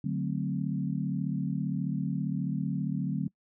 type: chord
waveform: sine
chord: D dominant seventh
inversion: none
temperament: equal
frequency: 146.83 / 185 / 220 / 261.6 Hz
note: D3 / F#3 / A3 / C4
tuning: 0 / 0 / 0 / 0 cents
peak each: -32 / -32 / -36 / -36 dBFS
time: 0.04-3.28 s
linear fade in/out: 5 ms
effects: noise-tail reverb RT60 0.1 s tail -25 dB re dry